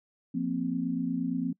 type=chord; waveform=sine; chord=F suspended fourth; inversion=none; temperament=equal; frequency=174.61 / 233.1 / 261.6 Hz; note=F3 / Bb3 / C4; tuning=0 / 0 / 0 cents; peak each=-33 / -33 / -30 dBFS; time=0.34-1.53 s; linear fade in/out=10 ms; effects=noise-tail reverb RT60 0.1 s tail -25 dB re dry